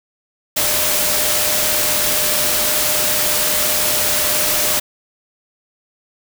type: tone in noise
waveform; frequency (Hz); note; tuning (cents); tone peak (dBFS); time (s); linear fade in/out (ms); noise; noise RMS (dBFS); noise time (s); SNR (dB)
sine; 604; D5; +48; -27; 0.56-4.8; 10; white; -17; 0.56-4.8; -13
effects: none